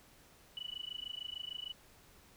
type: tone with amplitude modulation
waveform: sine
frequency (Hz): 2960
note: F#7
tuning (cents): 0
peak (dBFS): -37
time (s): 0.57-1.73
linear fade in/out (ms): 0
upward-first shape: sine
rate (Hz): 26.6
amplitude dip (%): 100
effects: pink hiss -62 dBFS RMS until 2.36 s